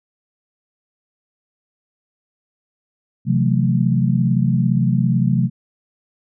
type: chord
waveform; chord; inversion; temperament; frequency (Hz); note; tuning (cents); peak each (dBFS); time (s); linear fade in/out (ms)
sine; F# half-diminished seventh; second; equal with one note detuned; 130.81 / 164.81 / 182.56 / 220; C3 / E3 / F#3 / A3; 0 / 0 / -23 / 0; -17 / -22 / -19 / -21; 3.25-5.5; 50
effects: none